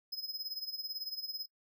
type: tone with tremolo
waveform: square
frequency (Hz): 5080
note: D#8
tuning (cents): +35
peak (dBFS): -35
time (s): 0.12-1.46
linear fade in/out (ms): 10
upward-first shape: sine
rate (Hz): 18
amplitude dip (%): 75
effects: noise-tail reverb RT60 0.1 s tail -24 dB re dry